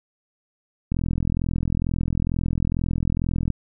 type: click train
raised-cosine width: 5 ms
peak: -11 dBFS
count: 110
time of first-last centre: 0.92-3.503 s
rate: 42.2 Hz
effects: none